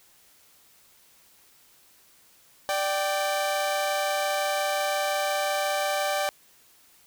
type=tone pair together; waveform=sawtooth; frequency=590 / 778.1 Hz; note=D5 / G5; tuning=+8 / -13 cents; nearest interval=perfect fourth; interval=479 cents; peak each=-23 / -24 dBFS; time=2.69-6.29 s; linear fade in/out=0 ms; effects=white hiss -58 dBFS RMS until 7.06 s